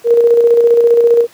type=tone with tremolo; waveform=sine; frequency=470 Hz; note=A#4; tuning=14 cents sharp; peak=-4 dBFS; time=0.04-1.27 s; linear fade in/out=50 ms; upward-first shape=square; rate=15 Hz; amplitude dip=35%; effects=pink hiss -43 dBFS RMS until 1.33 s + high-pass 200 Hz 12 dB/octave